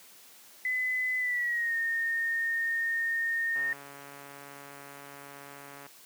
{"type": "tone with pitch glide", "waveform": "sine", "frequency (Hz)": [2014, 1836.2], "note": ["B6", "A#6"], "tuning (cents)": [33, -27], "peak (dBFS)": -27, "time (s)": [0.65, 3.73], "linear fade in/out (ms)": 2, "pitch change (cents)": -160, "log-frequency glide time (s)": [1.18, 1.76]}
{"type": "click train", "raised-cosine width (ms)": 0.5, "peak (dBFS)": -32, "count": 326, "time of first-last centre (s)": [3.56, 5.865], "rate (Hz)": 141}
{"effects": ["white hiss -54 dBFS RMS until 6.05 s", "high-pass 150 Hz 12 dB/octave"]}